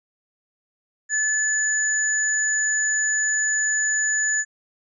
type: tone pair together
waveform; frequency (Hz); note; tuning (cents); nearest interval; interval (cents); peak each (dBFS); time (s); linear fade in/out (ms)
sine; 1728 / 6921; A6 / A8; -32 / -30; 2 octaves; 2402; -22 / -22; 1.09-4.45; 50
effects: none